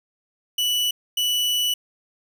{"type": "tone pair in turn", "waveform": "40% pulse", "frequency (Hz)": [2960, 2960], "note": ["F#7", "F#7"], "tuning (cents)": [0, 0], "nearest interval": "unison", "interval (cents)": 0, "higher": "neither", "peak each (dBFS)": -19, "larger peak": "neither", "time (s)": [[0.58, 0.91], [1.17, 1.74]], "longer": "second", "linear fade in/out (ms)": 5, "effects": []}